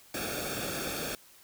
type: noise with comb filter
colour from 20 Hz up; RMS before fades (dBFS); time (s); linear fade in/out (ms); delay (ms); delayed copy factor
pink; -35; 0.14-1.15; 2; 1; -0.8
effects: white hiss -57 dBFS RMS until 1.43 s